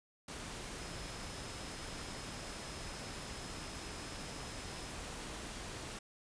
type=tone in noise; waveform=sine; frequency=5130 Hz; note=E8; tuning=48 cents flat; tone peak=-56 dBFS; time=0.8-4.9 s; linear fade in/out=5 ms; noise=pink; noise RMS=-45 dBFS; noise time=0.28-5.99 s; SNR=-14 dB; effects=resampled to 22050 Hz